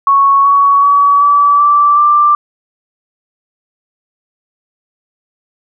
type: tone with pitch steps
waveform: sine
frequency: 1108 / 1122.2 / 1136.5 / 1151.1 / 1165.8 / 1180.7 Hz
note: C#6 / C#6 / C#6 / D6 / D6 / D6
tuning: -1 / +21 / +43 / -35 / -13 / +9 cents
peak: -5 dBFS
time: 0.07-2.35 s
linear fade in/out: 2 ms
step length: 380 ms
effects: none

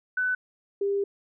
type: tone pair in turn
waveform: sine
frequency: 1500 / 399.4 Hz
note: F#6 / G4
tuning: +23 / +32 cents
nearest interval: octave + major seventh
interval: 2291 cents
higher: first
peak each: -23 dBFS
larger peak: neither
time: 0.17-0.35 / 0.81-1.04 s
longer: second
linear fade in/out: 5 ms
effects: none

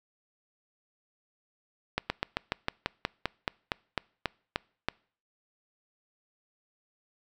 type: slowing click train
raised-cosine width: 0.3 ms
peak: -11 dBFS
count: 15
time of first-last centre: 1.98-4.886 s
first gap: 120 ms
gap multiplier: 1.08
effects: noise-tail reverb RT60 0.5 s tail -26 dB re dry

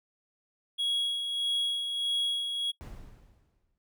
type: tone with tremolo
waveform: triangle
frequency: 3322 Hz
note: G#7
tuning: in tune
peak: -24 dBFS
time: 0.78-2.72 s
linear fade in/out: 20 ms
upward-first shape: sine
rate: 1.6 Hz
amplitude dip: 45%
type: noise with exponential decay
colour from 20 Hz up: brown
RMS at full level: -39 dBFS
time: 2.81-3.78 s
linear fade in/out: 0 ms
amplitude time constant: 210 ms
effects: noise-tail reverb RT60 0.1 s tail -20 dB re dry

